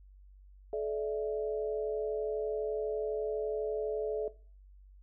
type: chord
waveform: sine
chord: A suspended fourth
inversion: none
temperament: equal with one note detuned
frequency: 431.2 / 587.3 / 659.3 Hz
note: A4 / D5 / E5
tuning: -35 / 0 / 0 cents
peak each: -33 / -38 / -38 dBFS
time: 0.73-4.28 s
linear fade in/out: 2 ms
effects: noise-tail reverb RT60 0.4 s tail -18 dB re dry + added 48 Hz sine -53 dBFS peak until 5.02 s